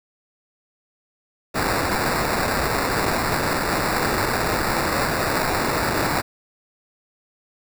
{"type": "noise with sample-and-hold", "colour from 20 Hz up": "violet", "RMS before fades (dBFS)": -22, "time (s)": [1.54, 6.22], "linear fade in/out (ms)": 20, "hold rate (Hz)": 3150, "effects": []}